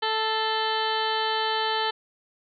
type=harmonic tone with a mistuned harmonic; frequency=440 Hz; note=A4; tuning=in tune; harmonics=1 / 2 / 3 / 4 / 5 / 6 / 7 / 8 / 9 / 10; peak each=-31 / -27 / -33 / -32 / -41 / -42 / -31 / -38 / -35 / -38 dBFS; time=0.02-1.91 s; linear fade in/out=10 ms; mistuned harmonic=5; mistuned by=-73 cents; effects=none